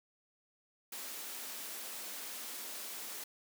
white high-pass noise, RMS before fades -44 dBFS, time 0.92-3.24 s, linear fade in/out 5 ms, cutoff 200 Hz, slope 96 dB/octave, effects none

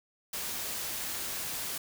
white noise, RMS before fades -36 dBFS, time 0.33-1.78 s, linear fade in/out 5 ms, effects none

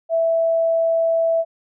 sine tone, 659.3 Hz, E5, in tune, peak -15 dBFS, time 0.09-1.45 s, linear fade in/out 50 ms, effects none

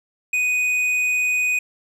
sine tone with tanh clipping, 2489 Hz, D#7, in tune, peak -19 dBFS, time 0.33-1.59 s, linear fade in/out 5 ms, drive 8 dB, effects none

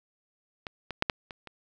clicks, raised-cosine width 0.3 ms, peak -20 / -19 / -7 / -9 / -24 / -27 dBFS, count 6, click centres 0.668 / 0.907 / 1.024 / 1.098 / 1.308 / 1.473 s, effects none

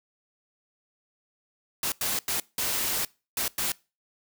white noise bursts at uneven times, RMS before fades -28 dBFS, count 6, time 1.83-1.92 / 2.01-2.19 / 2.28-2.4 / 2.58-3.05 / 3.37-3.48 / 3.58-3.72 s, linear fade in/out 2 ms, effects noise-tail reverb RT60 0.3 s tail -23 dB re dry

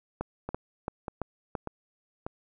two click trains, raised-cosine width 1 ms, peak -17 / -20 dBFS, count 5 / 4, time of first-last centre 0.21-1.552 / 0.49-2.265 s, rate 2.98 / 1.69 Hz, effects none

